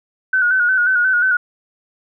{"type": "tone with vibrato", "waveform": "sine", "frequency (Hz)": 1482, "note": "F#6", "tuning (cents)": 2, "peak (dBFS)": -12, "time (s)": [0.33, 1.37], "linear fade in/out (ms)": 5, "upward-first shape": "square", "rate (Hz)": 5.6, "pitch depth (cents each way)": 48, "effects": []}